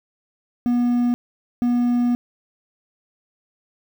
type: tone bursts at uneven times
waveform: triangle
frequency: 242.4 Hz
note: B3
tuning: 32 cents flat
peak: -14 dBFS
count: 2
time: 0.66-1.14 / 1.62-2.15 s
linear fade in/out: 0 ms
effects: 8-bit